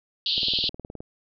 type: band-pass noise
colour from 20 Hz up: white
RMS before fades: -25 dBFS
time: 0.26-0.69 s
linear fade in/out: 2 ms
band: 2900 to 4600 Hz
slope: 96 dB/octave
type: click train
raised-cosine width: 2 ms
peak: -24 dBFS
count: 13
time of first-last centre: 0.38-1.005 s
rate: 19.2 Hz
effects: none